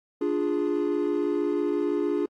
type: chord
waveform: triangle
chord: D diminished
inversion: none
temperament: equal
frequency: 293.7 / 349.2 / 415.3 Hz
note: D4 / F4 / Ab4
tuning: 0 / 0 / 0 cents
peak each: -25 dBFS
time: 0.21-2.26 s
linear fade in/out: 5 ms
effects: tanh soft clip ceiling -15 dBFS + AAC 48 kbps